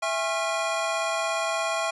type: tone cluster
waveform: square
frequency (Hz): 659 / 816 / 1085 / 1381 / 2431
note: E5 / G#5 / C#6 / F6 / D#7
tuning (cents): -1 / -31 / -37 / -20 / -41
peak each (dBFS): -29 / -34 / -32 / -34 / -35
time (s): 0.02-1.91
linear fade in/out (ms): 10
effects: resampled to 24000 Hz